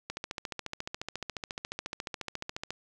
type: click train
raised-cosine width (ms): 0.2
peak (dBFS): -18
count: 38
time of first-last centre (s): 0.1-2.706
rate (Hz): 14.2
effects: none